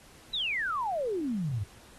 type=exponential sweep; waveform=sine; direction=down; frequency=4008 to 93.2 Hz; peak=-28 dBFS; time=0.33-1.64 s; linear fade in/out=10 ms; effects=pink hiss -55 dBFS RMS until 1.98 s + AAC 32 kbps